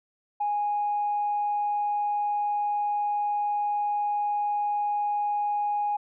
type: tone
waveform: sine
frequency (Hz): 827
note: G#5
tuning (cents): -8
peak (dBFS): -23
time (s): 0.4-5.97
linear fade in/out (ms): 10
effects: tanh soft clip ceiling -19 dBFS